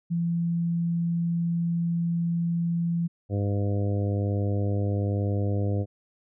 sine tone, 169.6 Hz, E3, 50 cents sharp, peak -23 dBFS, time 0.1-3.08 s, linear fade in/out 20 ms
harmonic tone, 101.1 Hz, G#2, 46 cents flat, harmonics 1 / 2 / 3 / 4 / 5 / 6 / 7, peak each -24 / -33 / -34 / -37 / -35 / -41 / -44 dBFS, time 3.29-5.86 s, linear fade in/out 50 ms
effects none

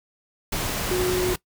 sine tone in noise, 364.6 Hz, F#4, 25 cents flat, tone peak -21 dBFS, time 0.91-1.34 s, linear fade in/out 5 ms, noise pink, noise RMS -27 dBFS, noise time 0.52-1.36 s, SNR +3 dB, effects noise-tail reverb RT60 0.1 s tail -20 dB re dry

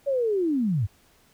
sine linear sweep, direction down, 572 to 87.1 Hz, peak -21 dBFS, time 0.06-0.87 s, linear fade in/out 20 ms, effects pink hiss -60 dBFS RMS until 1.33 s

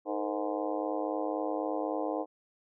harmonic tone with a mistuned harmonic, 103.83 Hz, G#2, in tune, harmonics 3 / 4 / 5 / 6 / 7 / 8 / 9 / 10, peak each -35 / -38 / -36 / -39 / -38 / -41 / -46 / -45 dBFS, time 0.05-2.26 s, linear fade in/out 50 ms, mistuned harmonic 4, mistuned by +140 cents, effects none

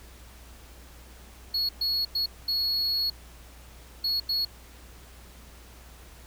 triangle tone bursts at uneven times, 4346 Hz, C#8, 35 cents flat, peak -23 dBFS, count 6, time 1.54-1.69 / 1.81-2.05 / 2.15-2.26 / 2.48-3.1 / 4.04-4.2 / 4.29-4.45 s, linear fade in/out 5 ms, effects added 60 Hz sine -48 dBFS peak until 6.26 s + pink hiss -52 dBFS RMS until 6.26 s

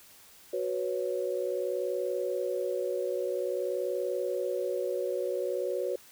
sine chord, F# suspended fourth, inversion none, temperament equal, 370 / 493.9 / 554.4 Hz, F#4 / B4 / C#5, 0 / 0 / 0 cents, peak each -33 dBFS, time 0.53-5.96 s, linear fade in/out 5 ms, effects white hiss -55 dBFS RMS until 6.11 s

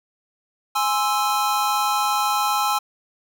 square chord, Ab augmented, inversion none, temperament equal, 830.6 / 1046.5 / 1318.5 Hz, Ab5 / C6 / E6, 0 / 0 / 0 cents, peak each -23 / -26 / -24 dBFS, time 0.75-2.79 s, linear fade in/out 10 ms, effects none

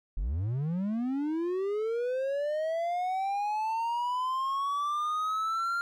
triangle linear sweep, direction up, 36.62 to 1396.9 Hz, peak -26 dBFS, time 0.17-5.81 s, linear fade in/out 0 ms, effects none

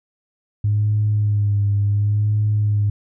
sine tone with vibrato, 103.6 Hz, G#2, 4 cents flat, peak -14 dBFS, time 0.64-2.9 s, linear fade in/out 5 ms, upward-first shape sine, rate 0.7 Hz, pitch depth 37 cents each way, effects tanh soft clip ceiling -10 dBFS

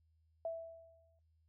sine tone with exponential decay, 659.3 Hz, E5, in tune, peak -35 dBFS, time 0.45-1.19 s, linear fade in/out 2 ms, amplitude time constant 160 ms, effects noise-tail reverb RT60 0.2 s tail -25 dB re dry + added 80 Hz sine -70 dBFS peak until 1.48 s

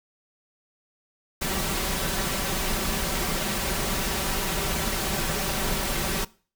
pink noise with comb filter, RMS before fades -27 dBFS, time 1.41-6.25 s, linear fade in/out 10 ms, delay 5.2 ms, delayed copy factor +0.55, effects noise-tail reverb RT60 0.4 s tail -21 dB re dry

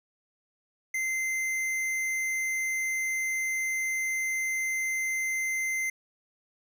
sine tone with tanh clipping, 2076 Hz, C7, 14 cents flat, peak -29 dBFS, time 0.94-5.9 s, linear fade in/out 5 ms, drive 15 dB, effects none

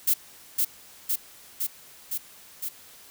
violet noise with echo, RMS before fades -21 dBFS, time 0.07-0.14 s, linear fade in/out 10 ms, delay 510 ms, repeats 5, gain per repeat -2 dB, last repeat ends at 2.69 s, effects white hiss -50 dBFS RMS until 3.1 s

